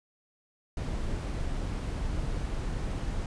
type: noise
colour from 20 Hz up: brown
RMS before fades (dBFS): -32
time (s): 0.77-3.26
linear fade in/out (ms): 2
effects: resampled to 22050 Hz

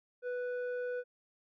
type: tone with low-pass filter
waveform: square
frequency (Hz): 493.9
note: B4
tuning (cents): 0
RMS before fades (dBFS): -37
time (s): 0.22-1.04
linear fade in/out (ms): 50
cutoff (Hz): 1100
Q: 4.9
effects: none

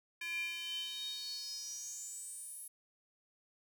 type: tone with high-pass filter sweep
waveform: square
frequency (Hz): 340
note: F4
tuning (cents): -46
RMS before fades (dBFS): -43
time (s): 0.21-2.68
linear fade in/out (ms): 5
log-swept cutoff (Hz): 2100 to 11000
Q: 8.7
effects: none

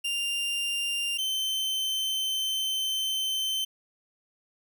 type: tone pair in turn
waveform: 40% pulse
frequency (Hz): 2794 / 3086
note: F7 / G7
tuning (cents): 0 / -28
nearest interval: major second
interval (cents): 172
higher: second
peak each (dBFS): -26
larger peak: neither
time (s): 0.04-1.18 / 1.18-3.65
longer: second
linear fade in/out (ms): 10
effects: none

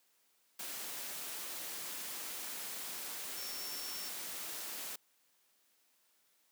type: tone in noise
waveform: sine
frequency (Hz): 5440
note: F8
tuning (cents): -46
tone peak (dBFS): -45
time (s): 3.37-4.09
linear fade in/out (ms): 5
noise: white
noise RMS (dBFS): -43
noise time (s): 0.59-4.96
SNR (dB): -5
effects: white hiss -73 dBFS RMS until 6.51 s + high-pass 200 Hz 12 dB/octave

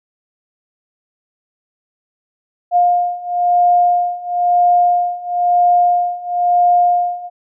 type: beating tone pair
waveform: sine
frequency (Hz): 707 / 708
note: F5 / F5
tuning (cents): +21 / +23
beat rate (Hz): 1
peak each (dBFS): -15 / -13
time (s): 2.71-7.3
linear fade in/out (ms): 50
effects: none

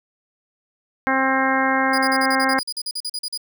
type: harmonic tone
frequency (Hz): 265.4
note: C4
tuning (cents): +25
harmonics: 1 / 2 / 3 / 4 / 5 / 6 / 7 / 8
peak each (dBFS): -23 / -26 / -23 / -24 / -28 / -23 / -27 / -28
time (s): 1.07-2.59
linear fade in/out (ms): 0
type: tone bursts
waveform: 35% pulse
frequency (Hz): 4914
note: D#8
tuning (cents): -22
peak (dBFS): -23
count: 16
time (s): 1.93-3.376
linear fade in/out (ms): 5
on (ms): 51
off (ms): 42
effects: none

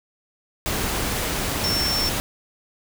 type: tone in noise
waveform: sine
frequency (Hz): 5420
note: E8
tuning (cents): +47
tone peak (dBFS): -22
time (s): 1.64-2.09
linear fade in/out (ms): 0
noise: pink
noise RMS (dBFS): -25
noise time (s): 0.66-2.2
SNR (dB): 0
effects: none

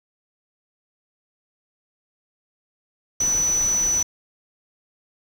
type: tone in noise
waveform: sine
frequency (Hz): 5960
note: F#8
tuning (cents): +12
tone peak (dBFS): -18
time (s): 3.2-4.03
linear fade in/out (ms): 5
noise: pink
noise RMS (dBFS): -34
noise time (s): 3.2-4.03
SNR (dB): +13
effects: none

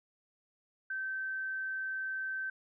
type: tone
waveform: sine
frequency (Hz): 1547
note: G6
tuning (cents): -23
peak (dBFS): -34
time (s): 0.9-2.5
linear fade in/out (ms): 5
effects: none

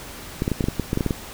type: clicks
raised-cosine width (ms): 3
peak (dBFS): -8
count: 12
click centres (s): 0.421 / 0.479 / 0.517 / 0.608 / 0.641 / 0.685 / 0.797 / 0.931 / 0.974 / 1.008 / 1.063 / 1.108
effects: pink hiss -38 dBFS RMS until 1.33 s

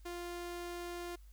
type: tone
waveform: sawtooth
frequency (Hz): 349.2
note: F4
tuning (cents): 0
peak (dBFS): -37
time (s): 0.05-1.16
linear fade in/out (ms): 10
effects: added 50 Hz sine -53 dBFS peak until 1.32 s + white hiss -71 dBFS RMS until 1.32 s

